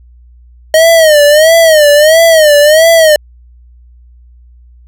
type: tone with vibrato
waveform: square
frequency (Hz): 622.3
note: D#5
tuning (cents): 0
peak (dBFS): -3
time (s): 0.74-3.16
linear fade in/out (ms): 2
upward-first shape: sine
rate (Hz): 1.5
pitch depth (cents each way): 120
effects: added 60 Hz sine -36 dBFS peak until 4.87 s